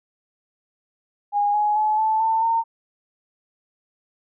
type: tone with pitch steps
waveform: sine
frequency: 820 / 837.7 / 855.8 / 874.3 / 893.2 / 912.5 Hz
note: G#5 / G#5 / A5 / A5 / A5 / A#5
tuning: -22 / +15 / -48 / -11 / +26 / -37 cents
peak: -17 dBFS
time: 1.32-2.64 s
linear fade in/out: 50 ms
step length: 220 ms
effects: none